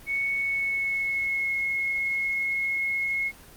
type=tone with pitch glide; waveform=sine; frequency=2217 to 2169 Hz; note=C#7 to C#7; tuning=0 to -38 cents; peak=-24 dBFS; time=0.06-3.32 s; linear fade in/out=50 ms; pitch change=-38 cents; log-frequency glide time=0.37-1.53 s; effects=pink hiss -49 dBFS RMS until 3.56 s + Opus 24 kbps